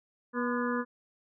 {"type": "harmonic tone with a mistuned harmonic", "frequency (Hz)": 242.9, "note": "B3", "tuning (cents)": -29, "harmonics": [1, 2, 4, 5, 6, 7], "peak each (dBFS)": [-31, -34, -37, -38, -39, -39], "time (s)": [0.33, 0.85], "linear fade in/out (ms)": 50, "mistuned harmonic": 4, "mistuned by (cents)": 71, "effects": []}